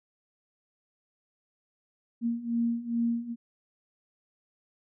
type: beating tone pair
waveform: sine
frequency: 232.3 / 234.7 Hz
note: A#3 / A#3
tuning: -6 / +12 cents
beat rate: 2.4 Hz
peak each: -31 / -28 dBFS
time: 2.21-3.36 s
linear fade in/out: 50 ms
effects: none